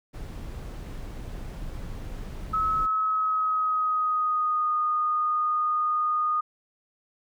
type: noise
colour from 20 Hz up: brown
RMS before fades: -36 dBFS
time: 0.13-2.87 s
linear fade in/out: 20 ms
type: tone with pitch glide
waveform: sine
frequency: 1289 to 1230.8 Hz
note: E6 to D#6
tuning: -39 to -19 cents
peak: -22 dBFS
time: 2.53-6.41 s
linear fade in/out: 10 ms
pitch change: -80 cents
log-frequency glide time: 2.84-4.75 s
effects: none